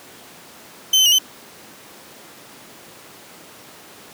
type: tone with pitch steps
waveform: 30% pulse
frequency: 3078 / 3061 / 2876 / 3062 Hz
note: G7 / G7 / F#7 / G7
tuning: -32 / -42 / -50 / -41 cents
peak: -9 dBFS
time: 0.93-1.186 s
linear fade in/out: 5 ms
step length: 64 ms
effects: pink hiss -42 dBFS RMS until 4.13 s + high-pass 200 Hz 12 dB/octave